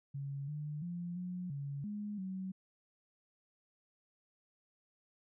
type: tone with pitch steps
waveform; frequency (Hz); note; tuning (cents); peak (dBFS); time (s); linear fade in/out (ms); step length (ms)
sine; 139.5 / 149.3 / 174 / 180 / 140.9 / 207.6 / 188.6; C#3 / D3 / F3 / F#3 / C#3 / G#3 / F#3; +11 / +29 / -6 / -47 / +29 / 0 / +33; -38; 0.14-2.52; 10; 340
effects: none